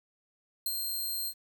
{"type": "tone with ADSR envelope", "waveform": "5% pulse", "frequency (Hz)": 4186, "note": "C8", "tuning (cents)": 0, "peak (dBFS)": -21, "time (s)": [0.66, 1.34], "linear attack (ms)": 3, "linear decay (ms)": 39, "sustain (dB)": -4, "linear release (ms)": 65, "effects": ["10-bit"]}